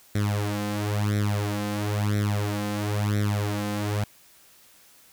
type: tone with flanger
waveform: sawtooth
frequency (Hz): 103.6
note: G#2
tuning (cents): -4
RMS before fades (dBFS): -26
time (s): 0.15-4.04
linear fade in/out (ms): 5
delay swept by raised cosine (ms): 0.52 to 3.92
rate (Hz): 0.99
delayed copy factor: +0.9
effects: white hiss -55 dBFS RMS until 5.12 s